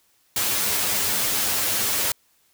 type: noise with comb filter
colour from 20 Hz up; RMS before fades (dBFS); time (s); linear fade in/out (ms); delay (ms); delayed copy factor
white; -23; 0.36-2.12; 2; 9.6; +0.8
effects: white hiss -63 dBFS RMS until 2.53 s